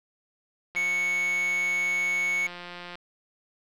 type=click train; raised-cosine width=0.3 ms; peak=-24 dBFS; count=389; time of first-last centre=0.75-2.955 s; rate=176 Hz
type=tone; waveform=triangle; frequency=2217 Hz; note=C#7; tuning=in tune; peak=-22 dBFS; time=0.76-2.47 s; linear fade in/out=5 ms
effects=none